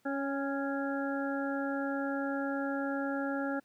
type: harmonic tone with a mistuned harmonic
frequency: 277.2 Hz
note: C#4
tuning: in tune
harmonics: 1 / 2 / 3 / 5 / 6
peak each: -33 / -37 / -41 / -40 / -42 dBFS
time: 0.05-3.6 s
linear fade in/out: 10 ms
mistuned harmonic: 3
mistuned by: -21 cents
effects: pink hiss -71 dBFS RMS until 3.64 s + high-pass 150 Hz 12 dB/octave